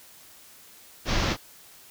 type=low-pass noise; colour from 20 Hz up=pink; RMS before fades=-25 dBFS; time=1.05-1.37 s; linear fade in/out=50 ms; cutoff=6100 Hz; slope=48 dB/octave; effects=white hiss -51 dBFS RMS until 1.9 s